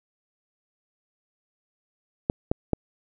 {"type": "clicks", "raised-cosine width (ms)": 2, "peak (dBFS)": -8, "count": 3, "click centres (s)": [2.299, 2.515, 2.733], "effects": []}